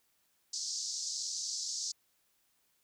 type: band-pass noise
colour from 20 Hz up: pink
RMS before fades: -38 dBFS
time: 0.53-1.92 s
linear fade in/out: 5 ms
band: 4600 to 7100 Hz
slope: 48 dB/octave
effects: white hiss -74 dBFS RMS until 2.83 s